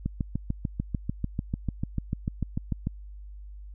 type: click train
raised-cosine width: 5 ms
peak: -15 dBFS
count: 20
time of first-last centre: 0.06-2.871 s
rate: 6.76 Hz
effects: added 50 Hz sine -40 dBFS peak until 3.74 s

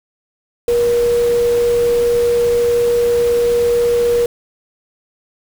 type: tone in noise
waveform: sine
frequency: 476.4 Hz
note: A#4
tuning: 38 cents sharp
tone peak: -11 dBFS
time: 0.68-4.26 s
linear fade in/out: 2 ms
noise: pink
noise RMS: -29 dBFS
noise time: 0.68-4.26 s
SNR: +15 dB
effects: none

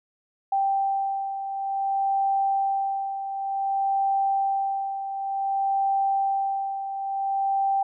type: beating tone pair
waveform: sine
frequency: 784 / 784.55 Hz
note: G5 / G5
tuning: 0 / +1 cents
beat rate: 0.55 Hz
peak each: -23 / -30 dBFS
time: 0.52-7.83 s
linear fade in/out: 5 ms
effects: none

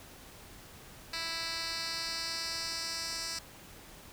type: tone with band-pass filter sweep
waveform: 10% pulse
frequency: 329.6 Hz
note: E4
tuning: in tune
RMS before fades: -37 dBFS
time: 1.13-3.39 s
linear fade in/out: 5 ms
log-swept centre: 3900 to 5900 Hz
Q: 2.2
effects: pink hiss -52 dBFS RMS until 4.12 s

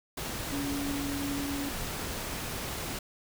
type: tone in noise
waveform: sine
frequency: 281.8 Hz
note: C#4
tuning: 29 cents sharp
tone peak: -32 dBFS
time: 0.52-1.69 s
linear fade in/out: 5 ms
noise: pink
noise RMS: -36 dBFS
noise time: 0.17-2.99 s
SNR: +1 dB
effects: none

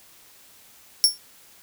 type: tone with exponential decay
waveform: sawtooth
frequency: 5470 Hz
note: F8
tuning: 37 cents flat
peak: -7 dBFS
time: 1.04-1.18 s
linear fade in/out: 0 ms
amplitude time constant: 30 ms
effects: white hiss -52 dBFS RMS until 1.62 s

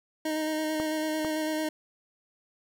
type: tone with vibrato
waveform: 25% pulse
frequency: 311.1 Hz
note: D#4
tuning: in tune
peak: -24 dBFS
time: 0.25-1.69 s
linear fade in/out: 5 ms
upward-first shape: square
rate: 9 Hz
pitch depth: 14 cents each way
type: clicks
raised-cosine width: 1 ms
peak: -20 dBFS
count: 2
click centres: 0.8 / 1.248 s
effects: none

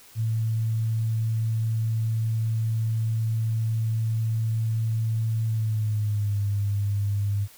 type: tone with pitch glide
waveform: sine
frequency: 111.9 to 101.43 Hz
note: A2 to G#2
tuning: +30 to -40 cents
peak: -22 dBFS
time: 0.15-7.48 s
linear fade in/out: 50 ms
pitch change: -170 cents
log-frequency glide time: 5.46-6.41 s
effects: white hiss -51 dBFS RMS until 7.57 s

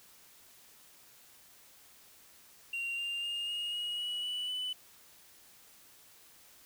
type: tone with pitch steps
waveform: sine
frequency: 2762 / 2794 / 2827 / 2859 / 2893 / 2926 / 2960 / 2995 Hz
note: F7 / F7 / F7 / F7 / F#7 / F#7 / F#7 / F#7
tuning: -20 / 0 / +20 / +40 / -40 / -20 / 0 / +20 cents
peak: -31 dBFS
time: 2.73-4.73 s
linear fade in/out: 5 ms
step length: 250 ms
effects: tanh soft clip ceiling -33 dBFS + white hiss -59 dBFS RMS until 6.65 s

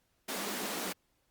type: high-pass noise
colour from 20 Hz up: pink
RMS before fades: -37 dBFS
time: 0.28-0.93 s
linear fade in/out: 10 ms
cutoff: 180 Hz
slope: 96 dB/octave
effects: pink hiss -75 dBFS RMS until 1.3 s + Opus 48 kbps

